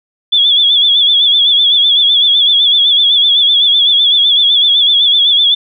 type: tone with vibrato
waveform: sine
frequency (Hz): 3415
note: G#7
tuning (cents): +48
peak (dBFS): -6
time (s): 0.32-5.55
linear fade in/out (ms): 10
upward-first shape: sine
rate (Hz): 7.9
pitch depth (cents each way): 71
effects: none